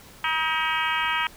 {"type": "harmonic tone with a mistuned harmonic", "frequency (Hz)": 317.6, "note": "D#4", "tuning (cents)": 36, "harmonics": [3, 4, 5, 6, 7, 8, 9, 10], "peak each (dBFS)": [-28, -29, -30, -31, -31, -32, -33, -33], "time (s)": [0.24, 1.27], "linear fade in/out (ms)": 2, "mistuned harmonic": 7, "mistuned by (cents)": 37, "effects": ["pink hiss -48 dBFS RMS until 1.36 s"]}